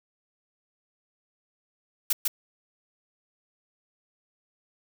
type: noise with echo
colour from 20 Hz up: blue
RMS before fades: -23 dBFS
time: 2.1-2.13 s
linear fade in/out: 5 ms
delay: 150 ms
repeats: 1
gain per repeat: -2 dB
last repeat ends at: 2.28 s
effects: none